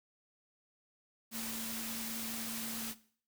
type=tone in noise; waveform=sine; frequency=226.3 Hz; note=A3; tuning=49 cents sharp; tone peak=-42 dBFS; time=1.31-2.95 s; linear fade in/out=50 ms; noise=white; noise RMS=-41 dBFS; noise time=1.31-2.95 s; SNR=-4 dB; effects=noise-tail reverb RT60 0.5 s tail -17 dB re dry